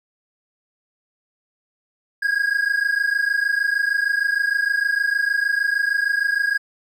triangle tone pair together, 1625 / 1651.5 Hz, G#6 / G#6, -38 / -10 cents, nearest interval unison, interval 28 cents, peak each -19 dBFS, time 2.22-6.58 s, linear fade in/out 10 ms, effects none

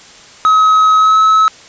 triangle tone with pitch glide, 1276 to 1292.3 Hz, D#6 to E6, +43 to -35 cents, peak -4 dBFS, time 0.45-1.48 s, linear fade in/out 0 ms, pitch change +22 cents, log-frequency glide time 0.97-1.19 s, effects white hiss -38 dBFS RMS until 1.68 s + resampled to 16000 Hz

